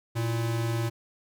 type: tone pair together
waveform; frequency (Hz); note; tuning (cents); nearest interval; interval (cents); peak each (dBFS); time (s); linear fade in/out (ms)
square; 116.54 / 329.6; A#2 / E4; 0 / 0; octave + tritone; 1800; -27 / -37; 0.15-0.9; 20
effects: none